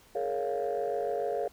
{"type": "chord", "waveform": "sine", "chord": "Bb minor seventh", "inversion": "third", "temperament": "just", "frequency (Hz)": [419.5, 466.2, 559.4, 699.2], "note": ["Ab4", "Bb4", "Db5", "F5"], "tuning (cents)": [17, 0, 16, 2], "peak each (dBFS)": -33, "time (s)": [0.15, 1.48], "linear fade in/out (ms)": 5, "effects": ["tanh soft clip ceiling -22 dBFS", "pink hiss -59 dBFS RMS until 1.52 s"]}